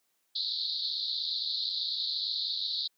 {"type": "band-pass noise", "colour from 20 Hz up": "white", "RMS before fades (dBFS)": -33, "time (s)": [0.35, 2.88], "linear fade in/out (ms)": 10, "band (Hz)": [3700, 4500], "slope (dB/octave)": 96, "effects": ["white hiss -75 dBFS RMS until 2.97 s", "high-pass 200 Hz 12 dB/octave"]}